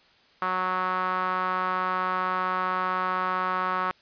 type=tone with band-pass filter; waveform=sawtooth; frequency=184.4 Hz; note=F#3; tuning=6 cents flat; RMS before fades=-27 dBFS; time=0.42-3.91 s; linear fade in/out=0 ms; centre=1200 Hz; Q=4.2; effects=white hiss -59 dBFS RMS until 4.01 s + resampled to 11025 Hz